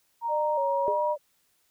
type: tone with pitch glide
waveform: sine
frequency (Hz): 932.3 to 958.5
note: A#5 to A#5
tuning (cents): 0 to +48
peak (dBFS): -26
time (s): 0.21-1.16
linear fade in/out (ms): 50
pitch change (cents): +48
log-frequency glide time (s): 0.5-0.93
type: tone with vibrato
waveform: sine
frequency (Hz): 579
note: D5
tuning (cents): -25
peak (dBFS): -26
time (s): 0.28-1.18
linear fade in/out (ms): 50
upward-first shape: square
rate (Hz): 1.7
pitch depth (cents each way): 69
type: tone with exponential decay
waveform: sine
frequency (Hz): 415.3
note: G#4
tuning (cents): 0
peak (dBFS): -24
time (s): 0.88-1.04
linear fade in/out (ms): 0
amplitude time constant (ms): 33
effects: white hiss -69 dBFS RMS until 1.7 s